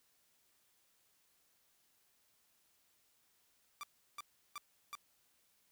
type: tone bursts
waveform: sawtooth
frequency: 1175 Hz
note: D6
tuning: 1 cent sharp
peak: -39 dBFS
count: 4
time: 3.81-4.952 s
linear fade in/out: 0 ms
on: 23 ms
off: 350 ms
effects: white hiss -74 dBFS RMS until 5.71 s